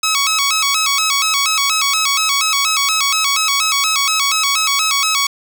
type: tone with vibrato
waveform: 10% pulse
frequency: 1199 Hz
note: D6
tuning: 36 cents sharp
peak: -5 dBFS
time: 0.03-5.27 s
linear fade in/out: 5 ms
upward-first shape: square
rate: 4.2 Hz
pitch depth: 120 cents each way
effects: none